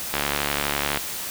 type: click train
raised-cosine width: 0.3 ms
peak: -6 dBFS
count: 61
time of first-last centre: 0.14-0.973 s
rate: 72 Hz
effects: white hiss -31 dBFS RMS until 1.3 s